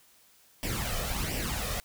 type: noise with flanger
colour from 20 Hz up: pink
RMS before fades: -32 dBFS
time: 0.63-1.8 s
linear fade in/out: 0 ms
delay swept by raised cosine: 0.37 to 1.67 ms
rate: 1.4 Hz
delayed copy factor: +0.65
effects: white hiss -61 dBFS RMS until 1.84 s